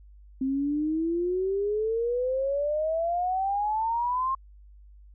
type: exponential sweep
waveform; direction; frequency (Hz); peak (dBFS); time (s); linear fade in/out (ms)
sine; up; 261.6 to 1074; -24; 0.41-4.35; 5
effects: added 50 Hz sine -48 dBFS peak until 5.14 s